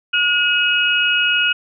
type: tone cluster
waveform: sine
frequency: 1439 / 2547 / 2894 Hz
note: F#6 / D#7 / F#7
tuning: -49 / +40 / -39 cents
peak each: -18 dBFS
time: 0.13-1.53 s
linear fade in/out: 10 ms
effects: none